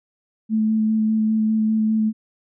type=tone with vibrato; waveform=sine; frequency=218.3 Hz; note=A3; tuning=13 cents flat; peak=-16 dBFS; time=0.49-2.13 s; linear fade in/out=50 ms; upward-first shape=square; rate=5 Hz; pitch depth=10 cents each way; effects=none